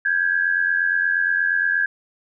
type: tone pair together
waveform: sine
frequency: 1585.5 / 1674 Hz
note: G6 / G#6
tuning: +19 / +13 cents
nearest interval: minor second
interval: 94 cents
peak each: -20 dBFS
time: 0.05-1.86 s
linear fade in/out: 5 ms
effects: none